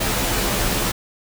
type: noise with comb filter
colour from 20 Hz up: pink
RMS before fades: -21 dBFS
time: 0-0.92 s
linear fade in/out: 10 ms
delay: 13 ms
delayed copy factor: -0.75
effects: none